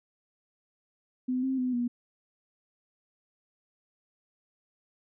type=tone with pitch steps; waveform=sine; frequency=253.7 / 264.1 / 252.7 / 241.7 Hz; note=B3 / C4 / B3 / B3; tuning=+47 / +16 / +40 / -37 cents; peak=-26 dBFS; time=1.28-1.88 s; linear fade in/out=10 ms; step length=150 ms; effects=none